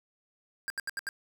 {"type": "tone bursts", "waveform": "square", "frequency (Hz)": 1600, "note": "G6", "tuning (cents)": 35, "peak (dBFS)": -32, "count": 5, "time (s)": [0.68, 1.089], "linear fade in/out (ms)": 0, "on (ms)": 21, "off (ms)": 76, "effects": []}